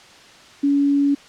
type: tone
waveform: sine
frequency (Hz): 282.8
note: C#4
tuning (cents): +35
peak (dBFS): -14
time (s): 0.63-1.15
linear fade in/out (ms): 10
effects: white hiss -45 dBFS RMS until 1.28 s + low-pass 5000 Hz 12 dB/octave